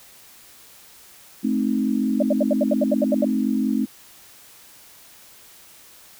sine chord, A diminished, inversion none, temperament equal with one note detuned, 216 / 261.6 / 311.1 Hz, A3 / C4 / Eb4, -32 / 0 / 0 cents, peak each -22 / -22 / -27 dBFS, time 1.43-3.86 s, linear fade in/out 20 ms
sine tone bursts, 592 Hz, D5, 14 cents sharp, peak -16 dBFS, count 11, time 2.2-3.247 s, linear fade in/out 5 ms, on 27 ms, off 75 ms
effects white hiss -48 dBFS RMS until 6.19 s

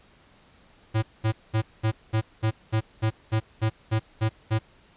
square tone bursts, 110 Hz, A2, in tune, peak -21 dBFS, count 13, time 0.94-4.591 s, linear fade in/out 20 ms, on 87 ms, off 210 ms, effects pink hiss -57 dBFS RMS until 4.96 s + resampled to 8000 Hz

